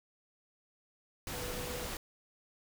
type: tone in noise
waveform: sine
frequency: 493.9 Hz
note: B4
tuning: in tune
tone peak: -44 dBFS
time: 1.33-1.88 s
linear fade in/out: 2 ms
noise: pink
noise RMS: -40 dBFS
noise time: 1.27-1.97 s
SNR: -7 dB
effects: none